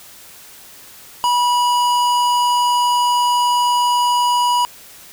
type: tone with hard clipping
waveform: sine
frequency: 974 Hz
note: B5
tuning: 24 cents flat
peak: -15 dBFS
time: 1.24-4.65 s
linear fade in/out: 0 ms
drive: 16 dB
effects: white hiss -41 dBFS RMS until 5.12 s